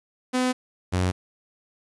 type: tone pair in turn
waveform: sawtooth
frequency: 253.4 / 91.37 Hz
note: B3 / F#2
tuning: +45 / -21 cents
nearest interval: octave + tritone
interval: 1766 cents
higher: first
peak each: -17 dBFS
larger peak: neither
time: 0.33-0.53 / 0.92-1.12 s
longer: neither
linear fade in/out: 20 ms
effects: resampled to 24000 Hz + 9-bit